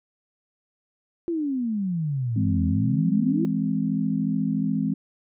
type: exponential two-way sweep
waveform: sine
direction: down then up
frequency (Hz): 349.2 to 81.8 to 349.2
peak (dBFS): -23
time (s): 1.28-3.45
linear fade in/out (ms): 0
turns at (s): 2.65
type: chord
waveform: sine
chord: E augmented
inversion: none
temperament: equal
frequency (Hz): 164.81 / 207.7 / 261.6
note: E3 / G#3 / B#3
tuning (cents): 0 / 0 / 0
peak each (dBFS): -27 / -25 / -26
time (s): 2.36-4.94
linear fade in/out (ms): 5
effects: none